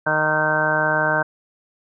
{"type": "harmonic tone", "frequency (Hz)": 154.4, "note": "D#3", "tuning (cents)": -13, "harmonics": [1, 2, 3, 4, 5, 6, 7, 8, 9, 10], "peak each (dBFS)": [-29, -31, -31, -23, -29, -25, -30, -32, -29, -20], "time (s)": [0.06, 1.23], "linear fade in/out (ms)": 10, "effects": []}